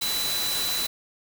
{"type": "tone in noise", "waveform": "sine", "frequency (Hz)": 3980, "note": "B7", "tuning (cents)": 13, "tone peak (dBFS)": -27, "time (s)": [0.01, 0.87], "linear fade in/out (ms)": 10, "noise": "white", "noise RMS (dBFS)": -29, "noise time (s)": [0.01, 0.87], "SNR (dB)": -1, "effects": []}